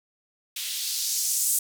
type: noise with band-pass filter sweep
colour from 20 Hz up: violet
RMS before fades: -27 dBFS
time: 0.56-1.59 s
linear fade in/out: 5 ms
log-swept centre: 2900 to 8600 Hz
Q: 1.7
effects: none